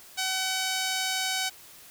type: tone with band-pass filter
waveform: sawtooth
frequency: 756 Hz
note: F#5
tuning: 37 cents sharp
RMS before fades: -29 dBFS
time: 0.17-1.5 s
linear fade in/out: 20 ms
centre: 5200 Hz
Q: 0.75
effects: white hiss -50 dBFS RMS until 1.9 s